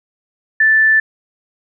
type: tone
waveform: sine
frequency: 1760 Hz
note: A6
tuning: in tune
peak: -8 dBFS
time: 0.6-1 s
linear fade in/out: 5 ms
effects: none